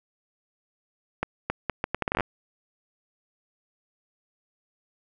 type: accelerating click train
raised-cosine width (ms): 0.5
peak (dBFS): -10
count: 13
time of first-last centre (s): 1.23-2.207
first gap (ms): 270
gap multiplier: 0.73
effects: none